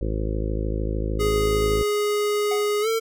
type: harmonic tone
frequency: 53.3 Hz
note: G#1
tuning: 46 cents sharp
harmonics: 1 / 2 / 3 / 4 / 5 / 6 / 7 / 8 / 9 / 10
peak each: -25 / -30 / -36 / -35 / -38 / -34 / -34 / -39 / -36 / -38 dBFS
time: 0.01-1.83 s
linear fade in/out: 5 ms
type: tone with pitch glide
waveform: square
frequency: 415.7 to 450.7 Hz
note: G#4 to A4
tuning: +2 to +42 cents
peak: -21 dBFS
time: 1.19-3 s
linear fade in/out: 20 ms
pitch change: +140 cents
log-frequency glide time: 2.81-2.88 s
type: tone with exponential decay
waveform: square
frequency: 737 Hz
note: F#5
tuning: 7 cents flat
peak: -28 dBFS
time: 2.51-2.78 s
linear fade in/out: 5 ms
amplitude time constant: 58 ms
effects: none